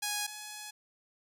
5% pulse tone pair in turn, 830 / 843 Hz, G#5 / G#5, -1 / +26 cents, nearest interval unison, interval 27 cents, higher second, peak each -20 / -30 dBFS, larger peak first, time 0.02-0.27 / 0.27-0.71 s, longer second, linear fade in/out 10 ms, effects none

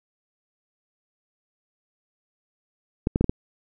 clicks, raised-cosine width 3 ms, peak -8 dBFS, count 5, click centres 3.071 / 3.159 / 3.21 / 3.243 / 3.295 s, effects none

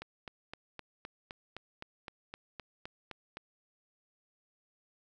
click train, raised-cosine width 0.3 ms, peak -26 dBFS, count 14, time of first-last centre 0.02-3.371 s, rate 3.88 Hz, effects none

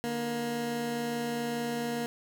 20% pulse tone pair together, 149.35 / 236.4 Hz, D3 / A#3, +29 / +24 cents, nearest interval minor sixth, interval 795 cents, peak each -37 / -26 dBFS, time 0.04-2.06 s, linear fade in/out 0 ms, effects none

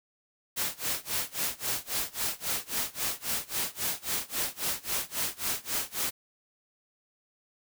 white noise with tremolo, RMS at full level -29 dBFS, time 0.56-6.11 s, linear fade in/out 20 ms, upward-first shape sine, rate 3.7 Hz, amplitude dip 95%, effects none

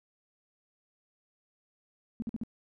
sine tone bursts, 228.4 Hz, A#3, 35 cents flat, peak -31 dBFS, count 4, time 2.2-2.435 s, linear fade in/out 0 ms, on 22 ms, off 49 ms, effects none

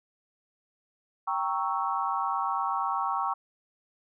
sine chord, G diminished seventh, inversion none, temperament equal, 784 / 932.3 / 1108.7 / 1318.5 Hz, G5 / Bb5 / Db6 / Fb6, 0 / 0 / 0 / 0 cents, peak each -32 / -32 / -30 / -34 dBFS, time 1.27-3.34 s, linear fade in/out 10 ms, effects none

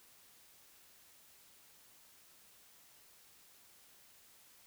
silence, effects white hiss -63 dBFS RMS until 4.66 s

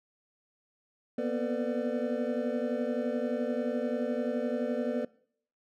triangle tone cluster, 239.1 / 250.7 / 452 / 504 / 593 Hz, A#3 / B3 / A4 / B4 / D5, +44 / +26 / +47 / +35 / +17 cents, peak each -32 / -34 / -34 / -33 / -34 dBFS, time 1.18-5.05 s, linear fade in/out 5 ms, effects noise-tail reverb RT60 0.6 s tail -22 dB re dry

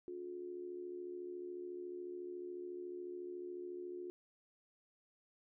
sine tone with amplitude modulation, 357.9 Hz, F4, 42 cents sharp, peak -40 dBFS, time 0.08-4.1 s, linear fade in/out 0 ms, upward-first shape sine, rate 74 Hz, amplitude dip 65%, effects none

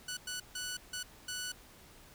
10% pulse tone bursts at uneven times, 1482 Hz, F#6, 2 cents sharp, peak -29 dBFS, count 5, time 0.08-0.17 / 0.27-0.4 / 0.55-0.77 / 0.93-1.03 / 1.28-1.52 s, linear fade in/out 5 ms, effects pink hiss -57 dBFS RMS until 2.14 s

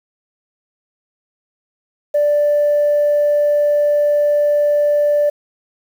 sine tone, 587 Hz, D5, 1 cent flat, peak -10 dBFS, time 2.14-5.3 s, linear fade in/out 10 ms, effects tanh soft clip ceiling -8 dBFS + 7-bit

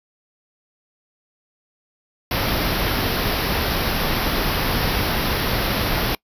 pink band-stop noise, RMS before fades -21 dBFS, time 2.31-6.15 s, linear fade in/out 2 ms, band 5600 to 11000 Hz, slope 96 dB/octave, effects noise-tail reverb RT60 0.1 s tail -25 dB re dry + resampled to 32000 Hz

